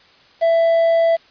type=tone with quantisation; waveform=triangle; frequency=664 Hz; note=E5; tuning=12 cents sharp; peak=-10 dBFS; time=0.41-1.17 s; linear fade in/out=20 ms; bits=6; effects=white hiss -50 dBFS RMS until 1.3 s + resampled to 11025 Hz